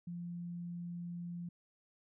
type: tone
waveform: sine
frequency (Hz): 173.3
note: F3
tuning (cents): -13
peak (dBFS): -40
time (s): 0.07-1.49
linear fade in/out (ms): 5
effects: none